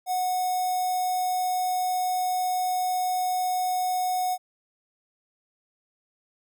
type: tone with notch filter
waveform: square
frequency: 734 Hz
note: F#5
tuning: 14 cents flat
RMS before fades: -26 dBFS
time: 0.06-4.38 s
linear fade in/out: 50 ms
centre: 2600 Hz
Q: 0.54
effects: none